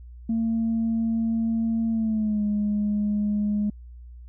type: tone with pitch glide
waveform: sine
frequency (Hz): 226.6 to 207.8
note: A#3 to G#3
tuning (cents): -49 to +1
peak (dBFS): -20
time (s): 0.29-3.7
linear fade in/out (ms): 5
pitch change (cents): -150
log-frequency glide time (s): 1.91-2.43
effects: tanh soft clip ceiling -18 dBFS + added 60 Hz sine -40 dBFS peak until 4.28 s